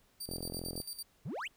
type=tone with tremolo; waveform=20% pulse; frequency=4649 Hz; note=D8; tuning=18 cents flat; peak=-33 dBFS; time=0.2-1.03 s; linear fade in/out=10 ms; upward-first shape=square; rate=8.9 Hz; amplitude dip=75%
type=click train; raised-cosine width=2 ms; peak=-28 dBFS; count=23; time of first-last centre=0.29-0.802 s; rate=43 Hz
type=exponential sweep; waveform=triangle; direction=up; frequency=107.7 to 3322 Hz; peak=-35 dBFS; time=1.25-1.48 s; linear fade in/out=10 ms
effects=pink hiss -69 dBFS RMS until 1.56 s